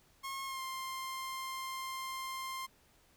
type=tone with pitch glide; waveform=sawtooth; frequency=1081 to 1053.3 Hz; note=C#6 to C6; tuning=-44 to +11 cents; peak=-35 dBFS; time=0.23-2.67 s; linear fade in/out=20 ms; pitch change=-45 cents; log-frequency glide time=0.45-0.61 s; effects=pink hiss -67 dBFS RMS until 3.16 s